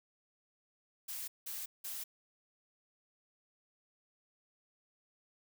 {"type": "noise bursts", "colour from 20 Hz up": "blue", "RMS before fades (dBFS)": -42, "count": 3, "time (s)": [1.08, 2.04], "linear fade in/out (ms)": 10, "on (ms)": 200, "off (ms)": 180, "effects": []}